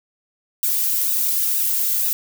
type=noise with flanger; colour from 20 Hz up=violet; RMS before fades=-20 dBFS; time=0.63-2.13 s; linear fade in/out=0 ms; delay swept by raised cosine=0.91 to 3.61 ms; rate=2.1 Hz; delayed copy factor=-0.8; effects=none

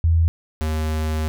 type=tone pair in turn; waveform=sine / square; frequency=82.41 / 78.1 Hz; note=E2 / D#2; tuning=0 / +7 cents; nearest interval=minor second; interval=93 cents; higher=first; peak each=-13 / -21 dBFS; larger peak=first; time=0.04-0.28 / 0.61-1.28 s; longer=second; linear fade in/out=0 ms; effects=none

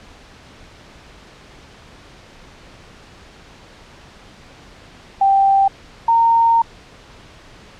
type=tone pair in turn; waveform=sine; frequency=784 / 920.2 Hz; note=G5 / A#5; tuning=0 / -23 cents; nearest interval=minor third; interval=277 cents; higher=second; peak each=-10 dBFS; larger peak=neither; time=5.21-5.68 / 6.08-6.62 s; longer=second; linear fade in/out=5 ms; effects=pink hiss -43 dBFS RMS until 7.79 s + low-pass 5000 Hz 12 dB/octave

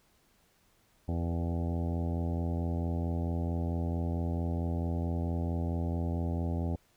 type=harmonic tone with a mistuned harmonic; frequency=84.5 Hz; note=E2; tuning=43 cents sharp; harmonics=1 / 2 / 3 / 4 / 5 / 6 / 7 / 8 / 9 / 10; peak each=-31 / -36 / -38 / -43 / -47 / -48 / -46 / -50 / -48 / -53 dBFS; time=1.08-6.76 s; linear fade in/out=5 ms; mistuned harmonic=6; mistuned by=-35 cents; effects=pink hiss -68 dBFS RMS until 6.96 s

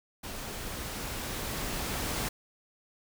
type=noise with level ramp; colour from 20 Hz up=pink; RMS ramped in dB=-40 to -32 dBFS; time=0.23-2.29 s; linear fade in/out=10 ms; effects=none

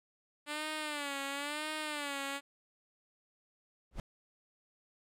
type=tone with vibrato; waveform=5% pulse; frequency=292.4 Hz; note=D4; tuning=7 cents flat; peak=-25 dBFS; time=0.46-2.41 s; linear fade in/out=50 ms; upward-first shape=sine; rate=0.98 Hz; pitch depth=100 cents each way
type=noise with exponential growth; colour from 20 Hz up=brown; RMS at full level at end=-32 dBFS; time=3.91-4 s; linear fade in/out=1 ms; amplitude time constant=19 ms
effects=low-pass 12000 Hz 12 dB/octave

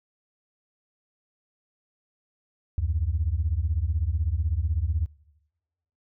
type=beating tone pair; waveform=sine; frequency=72 / 88 Hz; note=D2 / F2; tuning=-34 / +14 cents; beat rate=16 Hz; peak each=-25 / -25 dBFS; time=2.78-5.06 s; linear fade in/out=0 ms; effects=noise-tail reverb RT60 1.0 s tail -22 dB re dry + tanh soft clip ceiling -15 dBFS

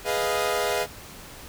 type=chord; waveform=sawtooth; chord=F half-diminished seventh; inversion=first; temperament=equal; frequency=415.3 / 493.9 / 622.3 / 698.5 Hz; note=Ab4 / Cb5 / Eb5 / F5; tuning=0 / 0 / 0 / 0 cents; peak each=-25 dBFS; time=0.04-0.87 s; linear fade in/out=50 ms; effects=pink hiss -43 dBFS RMS until 1.48 s

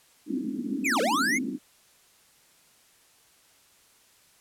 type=band-pass noise; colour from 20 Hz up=pink; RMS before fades=-31 dBFS; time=0.26-1.59 s; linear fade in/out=50 ms; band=220 to 310 Hz; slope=48 dB/octave
type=linear two-way sweep; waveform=square; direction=down then up; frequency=2637 to 415.3 to 2242 Hz; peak=-24 dBFS; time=0.84-1.39 s; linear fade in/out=20 ms; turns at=1.01 s
effects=white hiss -60 dBFS RMS until 4.4 s + low-pass 12000 Hz 12 dB/octave

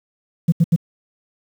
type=tone bursts; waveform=sine; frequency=166.8 Hz; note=E3; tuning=21 cents sharp; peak=-8 dBFS; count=3; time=0.48-0.762 s; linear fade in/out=10 ms; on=42 ms; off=78 ms; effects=tanh soft clip ceiling -7 dBFS + 7-bit

